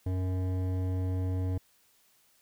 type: tone with hard clipping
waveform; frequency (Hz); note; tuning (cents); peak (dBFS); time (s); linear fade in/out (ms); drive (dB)
sine; 92.5; F#2; 0; -30; 0.06-1.58; 5; 13
effects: white hiss -66 dBFS RMS until 2.41 s